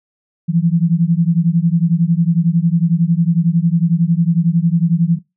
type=beating tone pair; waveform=sine; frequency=163.6 / 174.6 Hz; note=E3 / F3; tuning=-13 / 0 cents; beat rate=11 Hz; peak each=-14 dBFS; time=0.48-5.19 s; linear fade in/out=20 ms; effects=noise-tail reverb RT60 0.2 s tail -19 dB re dry